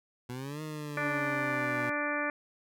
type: exponential two-way sweep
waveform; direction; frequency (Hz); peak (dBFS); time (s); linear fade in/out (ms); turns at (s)
20% pulse; up then down; 121.2 to 156 to 121.2; -32; 0.29-1.9; 5; 0.62
type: harmonic tone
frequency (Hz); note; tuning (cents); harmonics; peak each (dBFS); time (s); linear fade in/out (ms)
293.7; D4; 0; 1 / 2 / 3 / 4 / 5 / 6 / 7 / 8; -37 / -36 / -42 / -37 / -38 / -35 / -42 / -39; 0.97-2.3; 2
effects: none